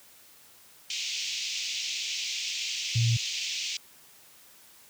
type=band-pass noise; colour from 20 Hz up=pink; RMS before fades=-33 dBFS; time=0.9-3.77 s; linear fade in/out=2 ms; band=2400 to 6800 Hz; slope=48 dB/octave
type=tone; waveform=sine; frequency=116.54 Hz; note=A#2; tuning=in tune; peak=-21 dBFS; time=2.95-3.17 s; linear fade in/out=10 ms
effects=white hiss -55 dBFS RMS until 4.89 s + high-pass 60 Hz 12 dB/octave